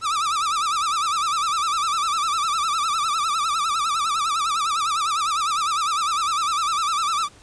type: tone with vibrato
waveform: 45% pulse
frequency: 1244.5 Hz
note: D#6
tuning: in tune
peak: -20 dBFS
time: 0.01-7.29 s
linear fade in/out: 50 ms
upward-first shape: sine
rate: 9.9 Hz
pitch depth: 140 cents each way
effects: pink hiss -50 dBFS RMS until 7.42 s + resampled to 22050 Hz